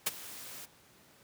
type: noise with ADSR envelope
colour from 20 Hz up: white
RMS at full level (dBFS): -28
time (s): 0.06-0.66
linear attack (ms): 10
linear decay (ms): 25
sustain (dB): -18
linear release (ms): 15
effects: pink hiss -61 dBFS RMS until 1.23 s + high-pass 100 Hz 12 dB/octave